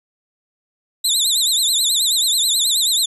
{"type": "tone with vibrato", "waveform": "25% pulse", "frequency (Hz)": 3811, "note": "A#7", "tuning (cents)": 38, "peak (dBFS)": -10, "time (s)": [1.04, 3.06], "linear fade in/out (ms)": 10, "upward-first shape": "triangle", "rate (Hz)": 9.3, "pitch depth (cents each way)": 190, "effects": ["resampled to 32000 Hz"]}